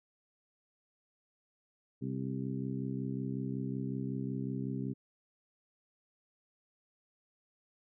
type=harmonic tone with a mistuned harmonic; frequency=65.41 Hz; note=C2; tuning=in tune; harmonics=2 / 3 / 4 / 5 / 6; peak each=-38 / -39 / -39 / -48 / -46 dBFS; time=2.01-4.94 s; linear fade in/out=20 ms; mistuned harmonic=6; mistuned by=+20 cents; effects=none